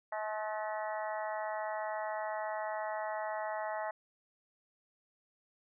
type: harmonic tone with a mistuned harmonic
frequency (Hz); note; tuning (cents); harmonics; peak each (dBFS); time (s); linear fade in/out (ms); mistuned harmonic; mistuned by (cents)
214.1; A3; -47; 3 / 4 / 5 / 6 / 7 / 8 / 9; -38 / -39 / -45 / -48 / -49 / -49 / -47; 0.12-3.91; 5; 8; +39
effects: none